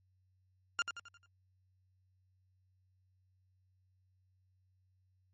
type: tone with echo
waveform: 30% pulse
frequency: 1400 Hz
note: F6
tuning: 4 cents sharp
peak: -27 dBFS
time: 0.79-0.82 s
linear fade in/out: 0 ms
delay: 88 ms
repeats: 5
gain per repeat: -7 dB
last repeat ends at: 1.26 s
effects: added 93 Hz sine -70 dBFS peak until 5.33 s + MP3 32 kbps